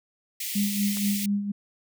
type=high-pass noise; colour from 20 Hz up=white; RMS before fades=-32 dBFS; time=0.4-1.26 s; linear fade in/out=5 ms; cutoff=1900 Hz; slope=96 dB/octave
type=tone with tremolo; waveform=sine; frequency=202.7 Hz; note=G#3; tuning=42 cents flat; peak=-21 dBFS; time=0.55-1.52 s; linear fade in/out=10 ms; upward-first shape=sine; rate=4.2 Hz; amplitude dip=60%
type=click; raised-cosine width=0.3 ms; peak=-23 dBFS; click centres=0.971 s
effects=none